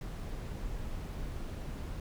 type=noise; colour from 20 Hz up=brown; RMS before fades=-39 dBFS; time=0.01-2 s; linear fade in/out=2 ms; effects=none